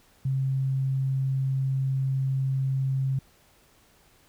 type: tone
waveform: sine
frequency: 133.8 Hz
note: C3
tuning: 39 cents sharp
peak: -23 dBFS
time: 0.25-3.19 s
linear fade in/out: 5 ms
effects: pink hiss -60 dBFS RMS until 4.28 s